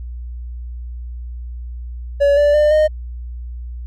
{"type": "tone with pitch steps", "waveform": "triangle", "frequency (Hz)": [568, 583.3, 599, 615.1], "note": ["C#5", "D5", "D5", "D#5"], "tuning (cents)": [42, -12, 34, -20], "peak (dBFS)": -8, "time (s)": [2.2, 2.88], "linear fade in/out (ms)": 20, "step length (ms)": 170, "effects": ["added 60 Hz sine -26 dBFS peak until 3.86 s"]}